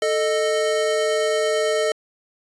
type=tone pair together; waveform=square; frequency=440 / 617.8 Hz; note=A4 / D#5; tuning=0 / -12 cents; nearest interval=tritone; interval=588 cents; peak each=-22 dBFS; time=0.02-1.92 s; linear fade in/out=2 ms; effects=resampled to 22050 Hz